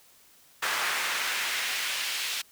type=noise with high-pass filter sweep; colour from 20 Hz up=brown; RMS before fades=-30 dBFS; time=0.62-2.42 s; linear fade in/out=10 ms; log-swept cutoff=1400 to 3000 Hz; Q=1.2; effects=white hiss -58 dBFS RMS until 2.51 s